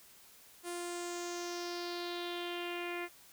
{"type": "tone with low-pass filter sweep", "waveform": "sawtooth", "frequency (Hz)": 349.2, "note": "F4", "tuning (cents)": 0, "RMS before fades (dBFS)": -40, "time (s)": [0.63, 3.09], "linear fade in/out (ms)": 50, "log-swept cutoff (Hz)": [10000, 2200], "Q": 3.9, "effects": ["white hiss -59 dBFS RMS until 3.32 s"]}